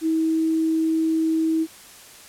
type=tone; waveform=sine; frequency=321.3 Hz; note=E4; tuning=44 cents flat; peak=-18 dBFS; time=0.01-1.67 s; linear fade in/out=50 ms; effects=white hiss -45 dBFS RMS until 2.28 s + low-pass 12000 Hz 12 dB/octave